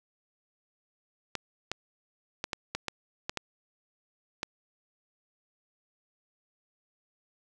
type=clicks; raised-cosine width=0.2 ms; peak=-14 dBFS; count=9; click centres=1.353 / 1.716 / 2.441 / 2.532 / 2.75 / 2.883 / 3.295 / 3.373 / 4.431 s; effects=none